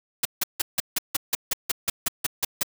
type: noise bursts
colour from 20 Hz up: white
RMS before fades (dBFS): -23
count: 14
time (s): 0.23-2.632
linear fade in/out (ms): 5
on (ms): 23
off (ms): 160
effects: none